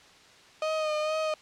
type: tone with vibrato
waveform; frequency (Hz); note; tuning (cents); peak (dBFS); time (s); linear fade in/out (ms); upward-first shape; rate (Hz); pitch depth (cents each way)
35% pulse; 619; D#5; -9; -25; 0.62-1.34; 2; sine; 2.2; 31
effects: white hiss -54 dBFS RMS until 1.41 s + low-pass 5000 Hz 12 dB/octave